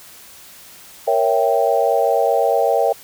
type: chord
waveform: sine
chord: A# diminished seventh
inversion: none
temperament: equal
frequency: 466.2 / 554.4 / 659.3 / 784 Hz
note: A#4 / C#5 / E5 / G5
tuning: 0 / 0 / 0 / 0 cents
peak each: -19 dBFS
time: 1.07-2.93 s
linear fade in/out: 10 ms
effects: white hiss -42 dBFS RMS until 3.03 s